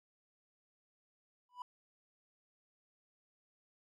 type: tone with exponential growth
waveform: triangle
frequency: 987.8 Hz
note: B5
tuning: in tune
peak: -36 dBFS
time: 1.49-1.62 s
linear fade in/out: 2 ms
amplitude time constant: 27 ms
effects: none